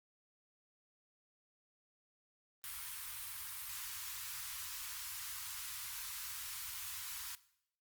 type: band-stop noise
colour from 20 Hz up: white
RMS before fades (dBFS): -45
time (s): 2.64-7.35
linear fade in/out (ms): 0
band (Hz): 110 to 940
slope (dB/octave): 48
effects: noise-tail reverb RT60 0.7 s tail -18 dB re dry + Opus 32 kbps

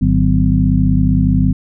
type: harmonic tone with a mistuned harmonic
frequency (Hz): 50.8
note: G#1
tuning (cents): -38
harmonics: 1 / 2 / 3 / 4 / 5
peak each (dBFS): -16 / -16 / -16 / -16 / -16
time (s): 0.01-1.53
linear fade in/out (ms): 10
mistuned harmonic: 4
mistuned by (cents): -140
effects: none

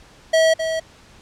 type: tone with echo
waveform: square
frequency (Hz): 645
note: E5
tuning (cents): -38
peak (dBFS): -13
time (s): 0.33-0.54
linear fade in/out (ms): 10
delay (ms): 260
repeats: 1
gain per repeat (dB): -8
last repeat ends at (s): 0.8
effects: pink hiss -48 dBFS RMS until 1.21 s + low-pass 7000 Hz 12 dB/octave

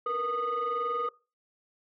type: tone cluster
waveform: sine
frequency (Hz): 460.8 / 482 / 1234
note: A#4 / B4 / D#6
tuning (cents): -20 / -42 / -15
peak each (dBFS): -35 / -33 / -28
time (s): 0.06-1.09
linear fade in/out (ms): 5
effects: noise-tail reverb RT60 0.3 s tail -21 dB re dry + tanh soft clip ceiling -24 dBFS

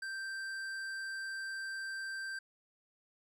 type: tone with hard clipping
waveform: triangle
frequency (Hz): 1568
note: G6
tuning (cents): 0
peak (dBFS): -40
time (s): 0.02-2.39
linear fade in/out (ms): 5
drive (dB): 14
effects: none

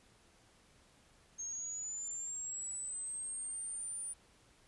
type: linear sweep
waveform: sine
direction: up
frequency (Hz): 6430 to 9397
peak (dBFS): -39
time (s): 1.38-4.14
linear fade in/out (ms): 20
effects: pink hiss -66 dBFS RMS until 4.67 s + resampled to 24000 Hz

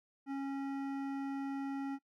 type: tone with hard clipping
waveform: sine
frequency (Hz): 274.6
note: C#4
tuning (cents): -16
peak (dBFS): -38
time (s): 0.26-1.99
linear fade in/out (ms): 50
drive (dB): 13
effects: noise-tail reverb RT60 0.1 s tail -20 dB re dry

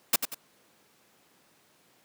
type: noise with echo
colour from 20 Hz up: white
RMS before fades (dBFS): -21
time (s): 0.13-0.16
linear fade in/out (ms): 5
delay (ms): 93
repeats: 2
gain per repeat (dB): -8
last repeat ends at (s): 0.346
effects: pink hiss -63 dBFS RMS until 2.04 s + high-pass 200 Hz 12 dB/octave

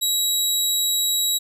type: tone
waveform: 20% pulse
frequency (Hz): 3869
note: B7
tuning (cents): -36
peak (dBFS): -13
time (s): 0.01-1.39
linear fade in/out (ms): 20
effects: none

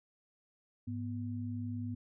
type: tone pair together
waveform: sine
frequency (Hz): 103.83 / 244.8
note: G#2 / B3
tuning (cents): 0 / -15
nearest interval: octave + minor third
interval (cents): 1485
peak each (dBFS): -38 / -39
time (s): 0.87-1.95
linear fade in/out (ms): 10
effects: none

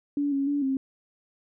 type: tone with pitch steps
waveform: sine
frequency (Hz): 287 / 276.2 / 287.1 / 267.5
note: D4 / C#4 / D4 / C4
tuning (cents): -40 / -6 / -39 / +38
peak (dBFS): -23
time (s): 0.17-0.77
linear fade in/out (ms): 2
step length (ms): 150
effects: none

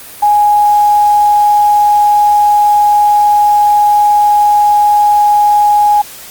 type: tone with quantisation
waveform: sine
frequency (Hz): 830.6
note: G#5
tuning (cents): 0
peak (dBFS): -5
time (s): 0.22-6.02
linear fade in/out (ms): 10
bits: 5
effects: white hiss -31 dBFS RMS until 6.3 s + Opus 32 kbps

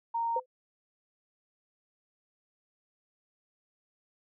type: tone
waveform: sine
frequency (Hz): 926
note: A#5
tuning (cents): -12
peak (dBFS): -28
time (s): 0.14-0.4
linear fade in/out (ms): 10
type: tone with exponential decay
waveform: sine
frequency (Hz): 508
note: B4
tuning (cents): +49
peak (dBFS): -27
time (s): 0.36-0.46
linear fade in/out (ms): 5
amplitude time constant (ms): 20
effects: none

